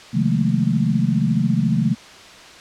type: tone cluster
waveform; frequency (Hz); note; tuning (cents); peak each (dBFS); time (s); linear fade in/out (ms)
sine; 133.6 / 157.7 / 179.6 / 210.9 / 225.3; C3 / D#3 / F3 / G#3 / A3; +36 / +24 / +49 / +27 / +41; -22; 0.13-1.95; 20
effects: white hiss -41 dBFS RMS until 2.6 s + low-pass 5000 Hz 12 dB/octave